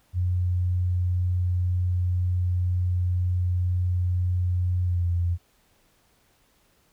sine tone with pitch glide, 89.8 to 86.94 Hz, F2 to F2, +49 to -7 cents, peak -21 dBFS, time 0.13-5.38 s, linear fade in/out 50 ms, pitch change -56 cents, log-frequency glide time 4.84-5.06 s, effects pink hiss -64 dBFS RMS until 6.92 s

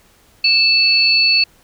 sine tone pair together, 2637 / 4435 Hz, E7 / C#8, 0 / 0 cents, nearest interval major sixth, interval 900 cents, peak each -14 / -12 dBFS, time 0.44-1.44 s, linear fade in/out 5 ms, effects pink hiss -52 dBFS RMS until 1.63 s

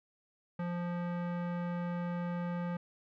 square tone with low-pass filter, 174.61 Hz, F3, in tune, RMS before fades -36 dBFS, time 0.59-2.77 s, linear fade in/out 5 ms, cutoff 1600 Hz, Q 1.1, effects none

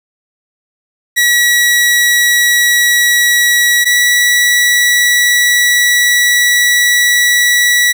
sawtooth tone pair in turn, 1930 / 1943.4 Hz, B6 / B6, -40 / -28 cents, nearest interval unison, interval 12 cents, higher second, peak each -4 dBFS, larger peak neither, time 1.16-3.85 / 3.85-7.93 s, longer second, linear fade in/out 20 ms, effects none

